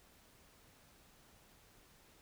silence, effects pink hiss -65 dBFS RMS until 2.21 s

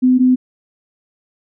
sine tone pair in turn, 254.1 / 254.1 Hz, B3 / B3, +49 / +49 cents, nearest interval unison, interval 0 cents, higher neither, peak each -8 dBFS, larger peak neither, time 0.02-0.19 / 0.19-0.36 s, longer neither, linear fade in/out 20 ms, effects none

